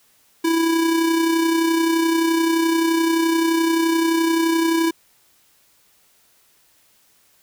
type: tone with amplitude modulation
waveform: square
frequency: 329.6 Hz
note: E4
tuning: in tune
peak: -15 dBFS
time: 0.44-4.91 s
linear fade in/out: 10 ms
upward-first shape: sine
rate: 31.6 Hz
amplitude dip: 40%
effects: white hiss -58 dBFS RMS until 7.42 s